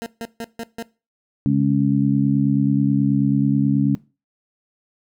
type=tone bursts; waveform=20% pulse; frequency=230 Hz; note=A#3; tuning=23 cents flat; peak=-22 dBFS; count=5; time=0.02-0.825 s; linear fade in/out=0 ms; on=41 ms; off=150 ms
type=harmonic tone; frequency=69.3 Hz; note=C#2; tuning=in tune; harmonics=2 / 3 / 4; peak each=-19 / -19 / -19 dBFS; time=1.46-3.95 s; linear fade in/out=0 ms
effects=noise-tail reverb RT60 0.3 s tail -20 dB re dry